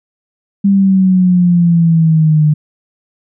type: exponential sweep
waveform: sine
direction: down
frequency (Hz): 199.7 to 150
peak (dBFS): -6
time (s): 0.64-2.54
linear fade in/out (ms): 10
effects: none